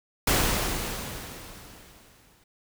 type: noise with exponential decay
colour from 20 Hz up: pink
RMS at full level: -21 dBFS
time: 0.27-2.44 s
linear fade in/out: 5 ms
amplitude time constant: 470 ms
effects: none